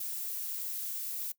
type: noise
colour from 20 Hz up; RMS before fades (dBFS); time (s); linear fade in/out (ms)
violet; -37; 0-1.32; 5
effects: noise-tail reverb RT60 0.1 s tail -20 dB re dry